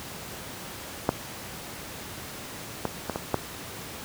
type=clicks; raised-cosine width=1 ms; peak=-6 / -11 / -13 / -14 / -8 dBFS; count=5; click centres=1.091 / 2.853 / 3.097 / 3.159 / 3.343 s; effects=pink hiss -39 dBFS RMS until 4.04 s + high-pass 80 Hz 12 dB/octave